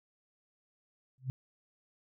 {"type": "tone with exponential growth", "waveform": "sine", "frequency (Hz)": 130, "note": "C3", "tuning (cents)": -11, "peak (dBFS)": -28, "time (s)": [1.18, 1.3], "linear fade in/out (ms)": 0, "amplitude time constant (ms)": 24, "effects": []}